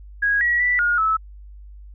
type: tone with pitch steps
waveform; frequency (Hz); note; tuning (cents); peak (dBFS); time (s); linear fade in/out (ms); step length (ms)
sine; 1650 / 1920 / 1969 / 1430 / 1303; G#6 / B6 / B6 / F6 / E6; -12 / -49 / -6 / +41 / -20; -16; 0.22-1.17; 10; 190
effects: added 50 Hz sine -38 dBFS peak until 1.94 s